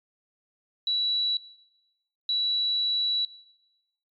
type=tone bursts at uneven times; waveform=sine; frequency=3928 Hz; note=B7; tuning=10 cents flat; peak=-23 dBFS; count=2; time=0.87-1.37 / 2.29-3.25 s; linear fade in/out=2 ms; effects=noise-tail reverb RT60 1.0 s tail -21 dB re dry + MP3 96 kbps